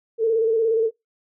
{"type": "tone with vibrato", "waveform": "sine", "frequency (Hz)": 450, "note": "A4", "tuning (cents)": 39, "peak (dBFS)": -16, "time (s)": [0.18, 0.91], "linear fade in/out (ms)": 50, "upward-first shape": "square", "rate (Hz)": 17, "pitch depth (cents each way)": 37, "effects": ["noise-tail reverb RT60 0.2 s tail -25 dB re dry"]}